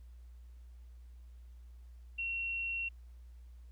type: tone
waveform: sine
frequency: 2730 Hz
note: F7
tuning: 40 cents flat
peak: -34 dBFS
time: 2.18-2.89 s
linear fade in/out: 10 ms
effects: added 60 Hz sine -50 dBFS peak until 3.71 s + pink hiss -75 dBFS RMS until 3.71 s